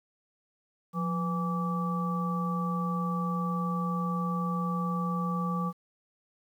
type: harmonic tone with a mistuned harmonic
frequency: 165.4 Hz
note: E3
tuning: 6 cents sharp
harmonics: 1 / 3 / 5 / 7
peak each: -29 / -40 / -42 / -33 dBFS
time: 0.93-5.73 s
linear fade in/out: 50 ms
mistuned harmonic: 1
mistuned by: +110 cents
effects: 10-bit